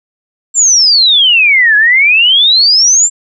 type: exponential two-way sweep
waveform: sine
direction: down then up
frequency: 7500 to 1661.2 to 7500 Hz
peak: -4 dBFS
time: 0.54-3.1 s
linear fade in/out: 50 ms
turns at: 1.76 s
effects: none